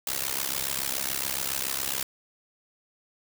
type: noise with amplitude modulation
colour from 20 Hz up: white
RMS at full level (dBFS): -26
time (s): 0.07-2.03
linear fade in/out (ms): 2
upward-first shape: sine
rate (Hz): 67.1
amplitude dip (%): 95
effects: none